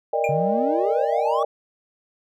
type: chord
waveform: sine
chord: Eb major seventh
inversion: second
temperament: equal with one note detuned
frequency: 466.2 / 587.3 / 622.3 / 799.1 Hz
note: Bb4 / D5 / Eb5 / G5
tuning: 0 / 0 / 0 / +33 cents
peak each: -25 dBFS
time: 0.13-1.45 s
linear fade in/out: 5 ms
type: tone with exponential decay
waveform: triangle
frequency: 2400 Hz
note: D7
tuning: 37 cents sharp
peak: -21 dBFS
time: 0.24-0.37 s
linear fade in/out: 2 ms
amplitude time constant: 28 ms
type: exponential sweep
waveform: triangle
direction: up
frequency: 136.9 to 1166 Hz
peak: -22 dBFS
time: 0.29-1.43 s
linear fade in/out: 2 ms
effects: none